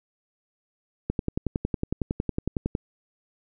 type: click train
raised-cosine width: 3 ms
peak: -12 dBFS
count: 19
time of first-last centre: 1.1-2.751 s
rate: 10.9 Hz
effects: none

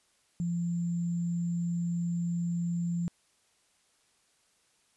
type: tone with sample-and-hold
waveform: sine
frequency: 171.5 Hz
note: F3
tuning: 31 cents flat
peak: -28 dBFS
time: 0.4-3.08 s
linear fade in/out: 0 ms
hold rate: 7350 Hz
effects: white hiss -69 dBFS RMS until 4.96 s + resampled to 24000 Hz

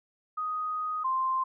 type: tone pair in turn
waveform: sine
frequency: 1248 / 1046.1 Hz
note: D#6 / C6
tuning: +5 / -1 cents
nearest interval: minor third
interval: 306 cents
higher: first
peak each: -29 / -25 dBFS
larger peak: second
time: 0.37-1.04 / 1.04-1.44 s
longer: first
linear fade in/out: 10 ms
effects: none

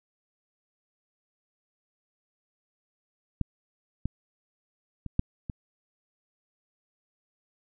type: clicks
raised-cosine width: 5 ms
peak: -14 / -16 / -23 / -10 / -21 dBFS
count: 5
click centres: 3.413 / 4.056 / 5.063 / 5.194 / 5.498 s
effects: none

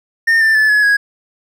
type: tone with pitch steps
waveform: triangle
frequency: 1822 / 1779.4 / 1737.7 / 1697 / 1657.3 Hz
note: A#6 / A6 / A6 / G#6 / G#6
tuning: -40 / +19 / -22 / +37 / -4 cents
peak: -7 dBFS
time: 0.27-0.97 s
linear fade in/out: 10 ms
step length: 140 ms
effects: none

